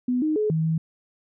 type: tone with pitch steps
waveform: sine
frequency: 249.1 / 309.2 / 425.9 / 159.6 / 161 Hz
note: B3 / D#4 / G#4 / D#3 / E3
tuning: +15 / -11 / +44 / +44 / -41 cents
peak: -20 dBFS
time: 0.08-0.78 s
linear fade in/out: 5 ms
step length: 140 ms
effects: none